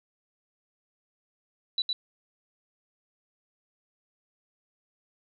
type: tone with echo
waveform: sine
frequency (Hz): 3951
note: B7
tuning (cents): 0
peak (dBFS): -24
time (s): 1.78-1.82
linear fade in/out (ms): 2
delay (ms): 110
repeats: 1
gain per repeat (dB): -2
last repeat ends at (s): 1.93
effects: none